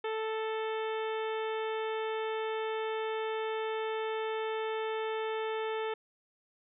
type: harmonic tone with a mistuned harmonic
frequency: 440 Hz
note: A4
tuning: in tune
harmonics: 1 / 2 / 3 / 4 / 5 / 6 / 7 / 8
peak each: -33 / -39 / -43 / -45 / -47 / -49 / -50 / -51 dBFS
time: 0.04-5.94 s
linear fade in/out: 5 ms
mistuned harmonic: 8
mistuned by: +18 cents
effects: none